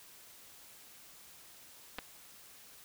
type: clicks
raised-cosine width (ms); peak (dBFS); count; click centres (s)
0.3; -23; 2; 1.985 / 1.989
effects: white hiss -56 dBFS RMS until 2.84 s